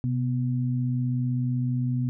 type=tone pair together; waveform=sine; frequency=127.36 / 246.9 Hz; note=C3 / B3; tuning=-46 / 0 cents; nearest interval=major seventh; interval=1146 cents; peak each=-24 / -29 dBFS; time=0.04-2.09 s; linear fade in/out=0 ms; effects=none